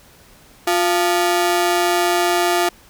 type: ring-modulated tone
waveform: sawtooth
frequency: 523.3 Hz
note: C5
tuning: in tune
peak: -8 dBFS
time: 0.67-2.69 s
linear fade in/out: 5 ms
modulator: 169 Hz
effects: pink hiss -48 dBFS RMS until 2.89 s